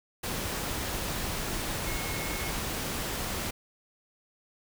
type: tone in noise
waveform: sine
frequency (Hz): 2174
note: C#7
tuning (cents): -34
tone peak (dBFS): -40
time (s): 1.86-2.5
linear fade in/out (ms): 10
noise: pink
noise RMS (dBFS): -33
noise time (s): 0.23-3.51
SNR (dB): -10
effects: none